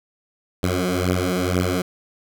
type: beating tone pair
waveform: 10% pulse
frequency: 89.7 / 91.8 Hz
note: F2 / F#2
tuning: +47 / -13 cents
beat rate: 2.1 Hz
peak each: -14 dBFS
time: 0.63-1.82 s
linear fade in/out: 5 ms
effects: none